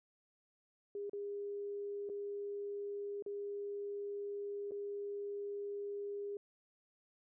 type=tone with dropouts; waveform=sine; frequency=405.8 Hz; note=G#4; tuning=40 cents flat; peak=-39 dBFS; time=0.95-6.37 s; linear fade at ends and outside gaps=2 ms; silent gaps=1.096-1.132 / 2.091-2.097 / 3.224-3.262 / 4.71-4.718 s; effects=none